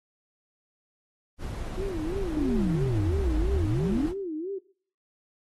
brown noise, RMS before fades -33 dBFS, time 1.38-4.14 s, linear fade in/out 50 ms
sine tone with vibrato, 349.2 Hz, F4, in tune, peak -30 dBFS, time 1.77-4.59 s, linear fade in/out 10 ms, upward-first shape sine, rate 3 Hz, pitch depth 230 cents each way
sine exponential two-way sweep, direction down then up, 311.1 to 48.6 to 311.1 Hz, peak -24 dBFS, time 2.37-4.06 s, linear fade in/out 0 ms, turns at 3.42 s
effects noise-tail reverb RT60 0.5 s tail -20 dB re dry + AAC 32 kbps

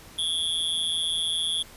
square tone with amplitude modulation, 3378 Hz, G#7, 29 cents sharp, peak -21 dBFS, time 0.18-1.63 s, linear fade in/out 10 ms, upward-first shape sine, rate 165 Hz, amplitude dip 95%, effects pink hiss -48 dBFS RMS until 1.76 s + resampled to 32000 Hz

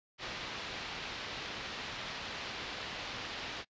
white low-pass noise, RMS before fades -42 dBFS, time 0.18-3.65 s, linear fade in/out 50 ms, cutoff 4200 Hz, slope 24 dB/octave, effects noise-tail reverb RT60 0.1 s tail -24 dB re dry + resampled to 16000 Hz

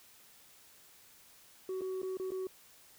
sine tone with dropouts, 375.4 Hz, F#4, 25 cents sharp, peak -32 dBFS, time 1.69-2.47 s, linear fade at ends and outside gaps 2 ms, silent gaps 1.81-1.817 / 2.018-2.03 / 2.171-2.198 / 2.306-2.318 s, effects tanh soft clip ceiling -34 dBFS + white hiss -60 dBFS RMS until 2.98 s

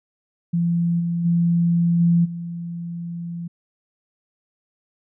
sine tone with level steps, 170.6 Hz, F3, 40 cents flat, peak -17 / -20 / -15 / -13 / -27 dBFS, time 0.53-3.48 s, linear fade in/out 10 ms, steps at 0.99 / 1.24 / 1.99 / 2.24 s, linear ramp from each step 20 ms, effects none

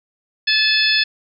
harmonic tone with a mistuned harmonic, 867 Hz, A5, 26 cents flat, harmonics 2 / 3 / 4 / 5 / 6, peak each -20 / -20 / -20 / -20 / -20 dBFS, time 0.47-1.04 s, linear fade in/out 10 ms, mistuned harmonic 6, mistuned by -28 cents, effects none

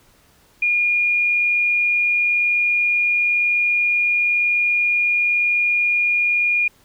sine tone, 2427 Hz, D#7, 44 cents flat, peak -15 dBFS, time 0.62-6.68 s, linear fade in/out 5 ms, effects pink hiss -55 dBFS RMS until 6.84 s

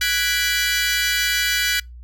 20% pulse chord, G# half-diminished seventh, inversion third, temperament equal, 1480 / 1661.2 / 1975.5 / 2349 Hz, F#6 / G#6 / B6 / D7, 0 / 0 / 0 / 0 cents, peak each -18 / -20 / -18 / -21 dBFS, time 0.01-1.8 s, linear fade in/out 5 ms, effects noise-tail reverb RT60 0.2 s tail -26 dB re dry + added 60 Hz sine -36 dBFS peak until 2.03 s

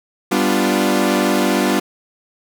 sawtooth chord, G dominant seventh, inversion none, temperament equal, 196 / 246.9 / 293.7 / 349.2 Hz, G3 / B3 / D4 / F4, 0 / 0 / 0 / 0 cents, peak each -16 dBFS, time 0.31-1.8 s, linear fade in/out 10 ms, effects none

